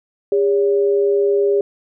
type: tone pair together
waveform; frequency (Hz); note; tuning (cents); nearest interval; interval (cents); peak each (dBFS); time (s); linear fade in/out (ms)
sine; 404 / 565.2; G#4 / C#5; -48 / +34; tritone; 582; -13 / -22; 0.32-1.61; 2
effects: none